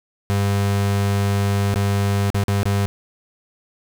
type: tone with dropouts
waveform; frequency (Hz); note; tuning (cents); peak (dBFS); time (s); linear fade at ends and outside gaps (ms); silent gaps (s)
35% pulse; 100; G2; +35; -15; 0.3-2.86; 0; 1.741-1.759 / 2.302-2.345 / 2.438-2.482 / 2.631-2.655
effects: none